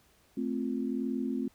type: chord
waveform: sine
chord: F major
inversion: first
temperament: equal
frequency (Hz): 220 / 261.6 / 349.2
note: A3 / C4 / F4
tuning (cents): 0 / 0 / 0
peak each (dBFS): -34 / -32 / -38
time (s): 0.37-1.48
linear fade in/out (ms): 5
effects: pink hiss -65 dBFS RMS until 1.54 s